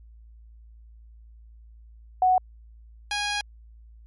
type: tone pair in turn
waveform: sine / 10% pulse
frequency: 740 / 823.2 Hz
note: F#5 / G#5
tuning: 0 / -16 cents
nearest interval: major second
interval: 184 cents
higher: second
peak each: -16 / -17 dBFS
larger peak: first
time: 2.22-2.38 / 3.11-3.41 s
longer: second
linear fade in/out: 2 ms
effects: added 56 Hz sine -46 dBFS peak until 4.06 s + MP3 48 kbps